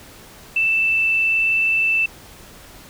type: tone with vibrato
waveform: sine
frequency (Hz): 2654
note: E7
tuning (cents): +11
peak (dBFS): -15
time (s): 0.56-2.06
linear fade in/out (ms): 5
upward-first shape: triangle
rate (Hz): 19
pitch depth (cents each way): 10
effects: pink hiss -43 dBFS RMS until 2.89 s